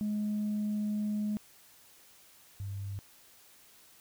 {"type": "tone pair in turn", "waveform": "sine", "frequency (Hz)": [210, 99.11], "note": ["G#3", "G2"], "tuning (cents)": [19, 20], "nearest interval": "octave + minor second", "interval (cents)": 1299, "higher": "first", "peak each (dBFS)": [-28, -35], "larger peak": "first", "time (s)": [[0.01, 1.37], [2.6, 2.99]], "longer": "first", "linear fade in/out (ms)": 0, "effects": ["tanh soft clip ceiling -27 dBFS", "white hiss -59 dBFS RMS until 4 s"]}